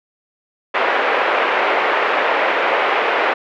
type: band-pass noise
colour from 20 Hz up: pink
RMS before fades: -17 dBFS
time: 0.74-3.34 s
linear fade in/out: 10 ms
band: 440 to 2500 Hz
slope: 24 dB/octave
effects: none